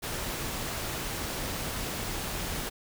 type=noise; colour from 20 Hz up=pink; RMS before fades=-34 dBFS; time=0.02-2.7 s; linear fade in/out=20 ms; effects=none